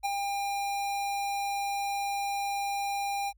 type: tone with ADSR envelope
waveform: square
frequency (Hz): 801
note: G5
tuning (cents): +37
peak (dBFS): -26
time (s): 0.03-3.33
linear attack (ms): 25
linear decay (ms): 14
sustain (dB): -4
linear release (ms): 50
effects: added 50 Hz sine -59 dBFS peak until 3.37 s